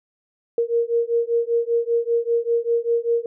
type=beating tone pair; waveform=sine; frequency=464.9 / 470 Hz; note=A#4 / A#4; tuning=-5 / +14 cents; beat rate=5.1 Hz; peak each=-21 dBFS; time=0.58-3.26 s; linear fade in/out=2 ms; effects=none